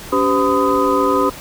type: tone cluster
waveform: sine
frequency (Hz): 283.4 / 391.2 / 509 / 1012 / 1248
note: C#4 / G4 / C5 / B5 / D#6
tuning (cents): +38 / -4 / -48 / +42 / +5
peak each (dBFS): -19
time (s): 0.12-1.3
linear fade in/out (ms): 10
effects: pink hiss -34 dBFS RMS until 1.4 s